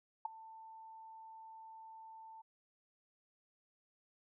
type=tone with ADSR envelope; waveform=sine; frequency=890 Hz; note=A5; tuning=20 cents sharp; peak=-31 dBFS; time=0.25-2.42 s; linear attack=5 ms; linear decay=9 ms; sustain=-20 dB; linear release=11 ms; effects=none